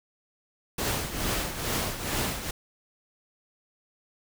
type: noise with tremolo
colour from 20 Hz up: pink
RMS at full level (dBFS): -27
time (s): 0.78-2.51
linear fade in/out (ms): 5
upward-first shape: triangle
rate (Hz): 2.3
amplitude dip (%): 70
type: clicks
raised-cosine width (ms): 5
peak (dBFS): -24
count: 3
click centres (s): 1.049 / 1.149 / 1.219
effects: none